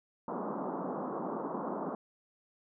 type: band-pass noise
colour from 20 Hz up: pink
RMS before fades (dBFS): -37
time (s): 0.28-1.95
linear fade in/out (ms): 2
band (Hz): 180 to 1200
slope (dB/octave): 48
effects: none